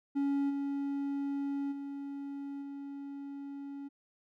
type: tone with level steps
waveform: triangle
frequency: 280 Hz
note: C#4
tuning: 18 cents sharp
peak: -26 / -30 / -36 / -38 dBFS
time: 0.15-3.89 s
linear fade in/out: 20 ms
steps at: 0.49 / 1.71 / 2.61 s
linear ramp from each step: 20 ms
effects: none